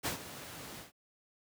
pink noise with ADSR envelope, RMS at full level -32 dBFS, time 0.03-0.92 s, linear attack 32 ms, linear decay 110 ms, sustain -14 dB, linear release 140 ms, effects high-pass 100 Hz 12 dB/octave

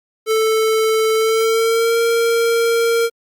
square tone with pitch glide, 440.5 to 462.7 Hz, A4 to A#4, +2 to -13 cents, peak -14 dBFS, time 0.26-3.1 s, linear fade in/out 50 ms, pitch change +85 cents, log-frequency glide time 1.14-1.99 s, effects Opus 48 kbps

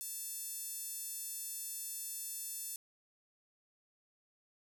5% pulse tone with high-pass filter, 880 Hz, A5, in tune, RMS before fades -43 dBFS, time 0.01-2.76 s, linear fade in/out 0 ms, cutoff 10000 Hz, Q 0.6, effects none

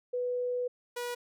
sine / sawtooth tone pair in turn, 493.8 / 485 Hz, B4 / B4, 0 / -31 cents, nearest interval unison, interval 31 cents, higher first, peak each -29 / -30 dBFS, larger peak first, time 0.13-0.68 / 0.96-1.15 s, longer first, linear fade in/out 10 ms, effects none

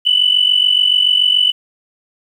sine tone pair together, 2960 / 3007 Hz, F#7 / F#7, 0 / +27 cents, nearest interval unison, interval 27 cents, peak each -12 dBFS, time 0.05-1.52 s, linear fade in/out 20 ms, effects tanh soft clip ceiling -2 dBFS + 8-bit

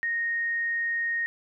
sine tone, 1860 Hz, A#6, 4 cents flat, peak -25 dBFS, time 0.03-1.26 s, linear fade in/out 0 ms, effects none

